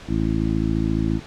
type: harmonic tone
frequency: 54.4 Hz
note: A1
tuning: 19 cents flat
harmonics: 1 / 2 / 3 / 4 / 5 / 6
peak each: -26 / -26 / -26 / -26 / -26 / -26 dBFS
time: 0.07-1.21 s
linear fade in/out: 50 ms
effects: pink hiss -41 dBFS RMS until 1.26 s + low-pass 5000 Hz 12 dB/octave